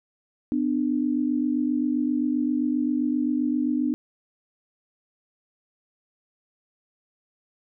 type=tone pair together; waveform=sine; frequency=250.5 / 298.1 Hz; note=B3 / D4; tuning=+25 / +26 cents; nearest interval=minor third; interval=301 cents; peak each=-24 dBFS; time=0.52-3.94 s; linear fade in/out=0 ms; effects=none